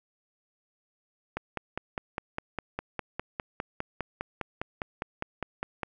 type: click train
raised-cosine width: 0.5 ms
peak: -16 dBFS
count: 23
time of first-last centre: 1.37-5.832 s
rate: 4.93 Hz
effects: none